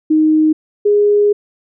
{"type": "tone pair in turn", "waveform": "sine", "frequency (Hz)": [311.1, 412.8], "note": ["D#4", "G#4"], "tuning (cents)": [0, -10], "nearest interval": "perfect fourth", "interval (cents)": 490, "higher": "second", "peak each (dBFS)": -8, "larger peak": "neither", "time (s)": [[0.1, 0.53], [0.85, 1.33]], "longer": "second", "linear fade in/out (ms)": 10, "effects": []}